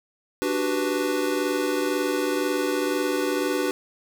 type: chord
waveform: square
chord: G major seventh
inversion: second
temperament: equal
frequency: 293.7 / 370 / 392 / 493.9 Hz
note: D4 / F#4 / G4 / B4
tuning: 0 / 0 / 0 / 0 cents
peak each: -28 / -28 / -32 / -29 dBFS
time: 0.42-3.71 s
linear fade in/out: 0 ms
effects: none